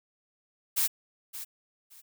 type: noise with echo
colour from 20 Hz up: blue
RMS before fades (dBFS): -26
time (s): 0.76-0.88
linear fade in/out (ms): 20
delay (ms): 570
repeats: 2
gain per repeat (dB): -13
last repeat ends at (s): 2.02
effects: none